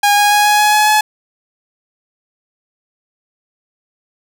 sawtooth tone with pitch steps, 818 / 823.7 / 829.4 / 835.2 / 841 / 846.8 / 852.7 Hz, G#5 / G#5 / G#5 / G#5 / G#5 / G#5 / G#5, -26 / -14 / -3 / +10 / +22 / +33 / +45 cents, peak -5 dBFS, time 0.03-1.01 s, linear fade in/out 5 ms, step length 140 ms, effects none

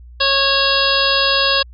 harmonic tone with a mistuned harmonic, 550 Hz, C#5, 14 cents flat, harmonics 1 / 2 / 3 / 5 / 6 / 7 / 8 / 9, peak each -21 / -21 / -21 / -21 / -21 / -21 / -21 / -21 dBFS, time 0.2-1.63 s, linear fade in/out 10 ms, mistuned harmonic 6, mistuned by +17 cents, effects added 60 Hz sine -36 dBFS peak until 1.73 s

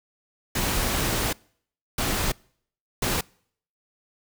pink noise bursts at uneven times, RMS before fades -25 dBFS, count 3, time 0.55-1.33 / 1.98-2.32 / 3.02-3.21 s, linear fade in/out 5 ms, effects noise-tail reverb RT60 0.6 s tail -26 dB re dry

